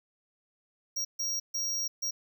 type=tone bursts at uneven times; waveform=square; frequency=5640 Hz; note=F8; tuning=16 cents sharp; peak=-30 dBFS; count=4; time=0.96-1.05 / 1.19-1.4 / 1.54-1.88 / 2.02-2.11 s; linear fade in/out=10 ms; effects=none